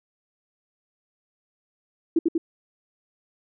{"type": "tone with echo", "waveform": "sine", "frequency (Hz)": 329.6, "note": "E4", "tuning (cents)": 0, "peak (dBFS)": -15, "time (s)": [2.16, 2.19], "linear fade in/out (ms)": 5, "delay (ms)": 95, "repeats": 2, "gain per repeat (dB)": -2, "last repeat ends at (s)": 2.38, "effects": []}